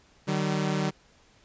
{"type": "tone pair together", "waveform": "sawtooth", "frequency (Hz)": [151.76, 191.2], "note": ["D#3", "G3"], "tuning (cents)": [-43, -43], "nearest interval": "major third", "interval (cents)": 400, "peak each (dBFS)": [-24, -24], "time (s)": [0.27, 0.91], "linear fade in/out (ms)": 20, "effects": ["pink hiss -60 dBFS RMS until 1.44 s", "resampled to 16000 Hz"]}